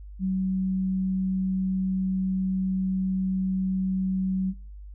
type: tone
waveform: sine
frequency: 188.5 Hz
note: F#3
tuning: 32 cents sharp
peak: -23 dBFS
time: 0.19-4.54 s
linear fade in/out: 50 ms
effects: noise-tail reverb RT60 0.4 s tail -26 dB re dry + added 50 Hz sine -39 dBFS peak until 4.94 s